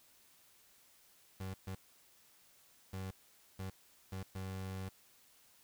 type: tone bursts at uneven times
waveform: 30% pulse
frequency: 94.9 Hz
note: F#2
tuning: 44 cents sharp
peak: -38 dBFS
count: 6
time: 1.4-1.54 / 1.67-1.75 / 2.93-3.11 / 3.59-3.7 / 4.12-4.23 / 4.35-4.89 s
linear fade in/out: 5 ms
effects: white hiss -66 dBFS RMS until 5.63 s